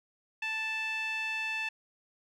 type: tone with band-pass filter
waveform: sawtooth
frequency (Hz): 880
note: A5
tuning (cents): 0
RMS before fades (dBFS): -34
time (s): 0.42-1.69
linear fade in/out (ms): 5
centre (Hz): 2400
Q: 5.9
effects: none